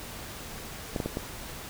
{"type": "clicks", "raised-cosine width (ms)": 2, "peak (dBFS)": -16, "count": 4, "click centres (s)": [0.962, 1.002, 1.06, 1.171], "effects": ["pink hiss -41 dBFS RMS until 1.69 s"]}